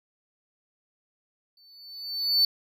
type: tone with exponential growth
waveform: triangle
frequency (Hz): 4502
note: C#8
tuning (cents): +26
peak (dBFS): -15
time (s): 1.57-2.45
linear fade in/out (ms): 2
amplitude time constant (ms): 190
effects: none